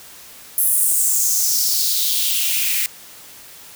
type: noise with high-pass filter sweep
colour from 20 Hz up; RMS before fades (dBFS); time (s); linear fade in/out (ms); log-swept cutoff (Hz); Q
blue; -18; 0.58-2.86; 0; 11000 to 2100; 3.4
effects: white hiss -41 dBFS RMS until 3.75 s